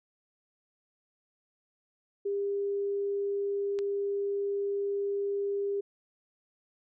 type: tone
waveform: sine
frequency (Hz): 401.1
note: G4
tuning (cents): +40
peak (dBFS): -28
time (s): 2.25-5.81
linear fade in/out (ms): 10
type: click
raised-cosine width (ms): 0.2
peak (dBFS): -26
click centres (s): 3.789
effects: none